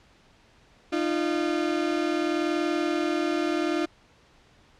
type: tone pair together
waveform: 35% pulse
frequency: 304.5 / 345.2 Hz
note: D#4 / F4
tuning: -37 / -20 cents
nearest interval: major second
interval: 217 cents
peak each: -25 dBFS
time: 0.92-3.86 s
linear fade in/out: 10 ms
effects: pink hiss -58 dBFS RMS until 4.79 s + low-pass 5000 Hz 12 dB/octave